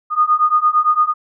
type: beating tone pair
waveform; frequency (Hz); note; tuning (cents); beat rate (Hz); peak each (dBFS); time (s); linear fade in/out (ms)
sine; 1225 / 1233.8; D#6 / D#6; -27 / -15; 8.8; -15 / -14; 0.1-1.14; 50
effects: none